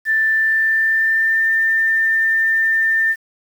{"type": "tone with pitch glide", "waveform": "sine", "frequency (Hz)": [1769, 1794.7], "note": ["A6", "A6"], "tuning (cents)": [9, 34], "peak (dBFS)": -13, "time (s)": [0.05, 3.16], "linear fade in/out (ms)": 50, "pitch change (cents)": 25, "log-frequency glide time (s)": [0.29, 1.44], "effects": ["7-bit"]}